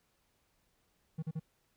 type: tone bursts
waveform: triangle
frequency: 158.9 Hz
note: D#3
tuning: 37 cents sharp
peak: -32 dBFS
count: 3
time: 1.18-1.398 s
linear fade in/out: 10 ms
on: 46 ms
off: 40 ms
effects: pink hiss -75 dBFS RMS until 1.76 s